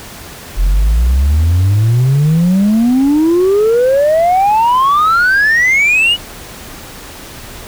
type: exponential sweep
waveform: sine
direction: up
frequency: 41.69 to 2959 Hz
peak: -5 dBFS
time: 0.56-6.17 s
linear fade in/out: 50 ms
effects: tanh soft clip ceiling -6 dBFS + pink hiss -31 dBFS RMS until 7.67 s